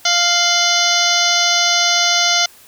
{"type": "harmonic tone with a mistuned harmonic", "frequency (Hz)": 698.5, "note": "F5", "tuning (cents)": 0, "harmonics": [1, 2, 3, 4, 5, 6, 7, 8, 9], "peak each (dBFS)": [-21, -21, -21, -21, -21, -21, -21, -21, -21], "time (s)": [0.05, 2.46], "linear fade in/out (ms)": 5, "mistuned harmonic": 4, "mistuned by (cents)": 120, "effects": ["white hiss -45 dBFS RMS until 2.67 s"]}